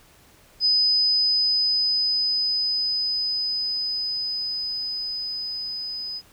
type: tone with level ramp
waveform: sine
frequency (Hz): 5010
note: D#8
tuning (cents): +11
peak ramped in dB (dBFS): -16 to -29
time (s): 0.6-6.22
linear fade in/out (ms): 50
effects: pink hiss -54 dBFS RMS until 6.32 s